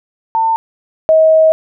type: tone pair in turn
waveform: sine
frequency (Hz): 899 / 635.7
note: A5 / D#5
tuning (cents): +37 / +37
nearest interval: tritone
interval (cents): 600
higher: first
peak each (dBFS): -10 / -5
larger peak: second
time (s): 0.35-0.56 / 1.09-1.52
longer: second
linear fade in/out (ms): 0
effects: none